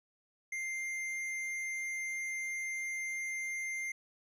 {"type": "tone with hard clipping", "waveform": "sine", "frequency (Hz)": 2099, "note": "C7", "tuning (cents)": 5, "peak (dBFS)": -37, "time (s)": [0.52, 3.92], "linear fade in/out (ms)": 5, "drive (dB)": 9, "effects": []}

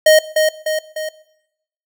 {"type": "tone with echo", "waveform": "square", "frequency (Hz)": 622.3, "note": "D#5", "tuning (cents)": 0, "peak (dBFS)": -7, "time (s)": [0.06, 0.19], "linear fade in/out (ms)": 5, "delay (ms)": 300, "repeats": 3, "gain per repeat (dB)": -5, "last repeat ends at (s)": 1.09, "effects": ["noise-tail reverb RT60 0.8 s tail -18 dB re dry"]}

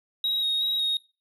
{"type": "tone with vibrato", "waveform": "triangle", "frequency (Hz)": 3782, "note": "A#7", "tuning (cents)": 24, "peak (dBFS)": -21, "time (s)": [0.24, 0.97], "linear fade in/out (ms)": 2, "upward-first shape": "square", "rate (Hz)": 2.7, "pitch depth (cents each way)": 17, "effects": ["noise-tail reverb RT60 0.3 s tail -22 dB re dry", "tanh soft clip ceiling -17 dBFS"]}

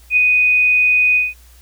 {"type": "tone with ADSR envelope", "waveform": "sine", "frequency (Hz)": 2489, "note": "D#7", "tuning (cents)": 0, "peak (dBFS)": -8, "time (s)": [0.1, 1.34], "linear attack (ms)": 68, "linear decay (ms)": 10, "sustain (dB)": -2, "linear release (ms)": 180, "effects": ["added 60 Hz sine -43 dBFS peak until 1.61 s", "white hiss -50 dBFS RMS until 1.61 s"]}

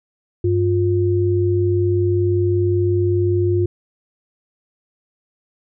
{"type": "tone pair together", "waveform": "sine", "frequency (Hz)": [98.4, 353.1], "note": ["G2", "F4"], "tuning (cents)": [7, 19], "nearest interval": "octave + minor seventh", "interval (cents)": 2212, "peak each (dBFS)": -17, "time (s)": [0.44, 3.66], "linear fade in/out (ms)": 5, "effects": []}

